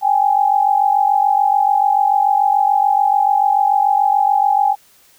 sine tone pair together, 791.1 / 838 Hz, G5 / G#5, +16 / +15 cents, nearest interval minor second, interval 99 cents, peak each -14 dBFS, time 0.01-4.76 s, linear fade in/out 50 ms, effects white hiss -51 dBFS RMS until 5.18 s

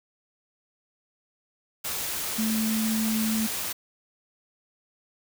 sine tone in noise, 220 Hz, A3, in tune, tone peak -24 dBFS, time 2.38-3.47 s, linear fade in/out 10 ms, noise white, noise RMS -31 dBFS, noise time 1.84-3.73 s, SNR +4 dB, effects none

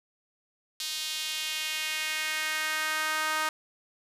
sawtooth tone with high-pass filter sweep, 311.1 Hz, D#4, in tune, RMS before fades -31 dBFS, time 0.8-3.49 s, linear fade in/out 2 ms, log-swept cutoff 3900 to 1200 Hz, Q 1.8, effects resampled to 32000 Hz + 8-bit

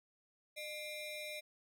25% pulse ring-modulated tone, 1500 Hz, F#6, 23 cents sharp, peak -36 dBFS, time 0.56-1.41 s, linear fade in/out 20 ms, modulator 893 Hz, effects none

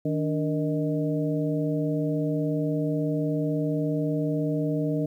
harmonic tone with a mistuned harmonic, 155.56 Hz, D#3, in tune, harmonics 1 / 2 / 3 / 4, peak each -27 / -27 / -32 / -33 dBFS, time 0.05-5.06 s, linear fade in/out 5 ms, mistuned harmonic 2, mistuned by -110 cents, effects 10-bit

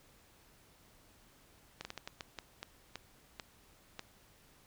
slowing click train, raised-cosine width 0.2 ms, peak -24 dBFS, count 11, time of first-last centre 1.81-3.994 s, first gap 40 ms, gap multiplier 1.35, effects pink hiss -64 dBFS RMS until 4.66 s

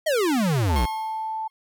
square exponential sweep, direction down, 660 to 53.3 Hz, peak -20 dBFS, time 0.06-0.86 s, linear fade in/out 10 ms
sine tone, 880 Hz, A5, in tune, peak -26 dBFS, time 0.69-1.48 s, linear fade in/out 10 ms
15% pulse tone with exponential decay, 1079 Hz, C#6, 47 cents flat, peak -22 dBFS, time 0.76-1.5 s, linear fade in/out 0 ms, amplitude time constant 160 ms
effects none

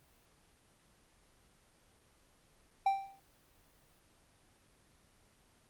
triangle tone with exponential decay, 783 Hz, G5, 2 cents flat, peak -22 dBFS, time 2.86-3.2 s, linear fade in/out 5 ms, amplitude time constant 73 ms, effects pink hiss -67 dBFS RMS until 5.69 s + Opus 24 kbps

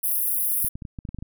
pink high-pass noise, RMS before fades -24 dBFS, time 0.03-0.69 s, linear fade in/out 10 ms, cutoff 10000 Hz, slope 96 dB/octave
clicks, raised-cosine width 5 ms, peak -22 dBFS, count 10, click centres 0.646 / 0.755 / 0.822 / 0.852 / 0.988 / 1.052 / 1.09 / 1.146 / 1.187 / 1.225 s
effects none

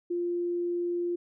sine tone, 348.7 Hz, F4, 3 cents flat, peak -27 dBFS, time 0.1-1.16 s, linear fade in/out 10 ms, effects none

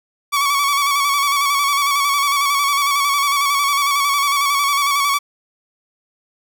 sawtooth tone with vibrato, 1130 Hz, C#6, 33 cents sharp, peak -11 dBFS, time 0.32-5.19 s, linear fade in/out 20 ms, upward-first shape square, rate 11 Hz, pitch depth 35 cents each way, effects none

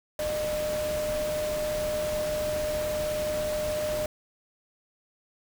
sine tone in noise, 607 Hz, D#5, 43 cents flat, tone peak -27 dBFS, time 0.19-4.06 s, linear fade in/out 2 ms, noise pink, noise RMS -36 dBFS, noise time 0.19-4.06 s, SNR +6 dB, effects none

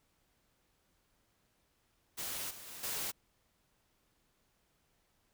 white noise with level steps, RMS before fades -40 / -50 / -48 / -38 dBFS, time 2.17-3.12 s, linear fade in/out 20 ms, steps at 2.5 / 2.67 / 2.83 s, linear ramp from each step 10 ms, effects pink hiss -75 dBFS RMS until 5.33 s

